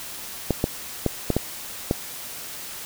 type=clicks; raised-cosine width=2 ms; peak=-6 dBFS; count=6; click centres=0.507 / 0.641 / 1.063 / 1.303 / 1.366 / 1.911 s; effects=white hiss -36 dBFS RMS until 2.85 s